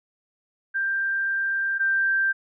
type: tone pair in turn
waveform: sine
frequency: 1582 / 1575.4 Hz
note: G6 / G6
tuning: +15 / +8 cents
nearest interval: unison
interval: 7 cents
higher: first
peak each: -22 / -19 dBFS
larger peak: second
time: 0.74-1.79 / 1.79-2.33 s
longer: first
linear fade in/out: 20 ms
effects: none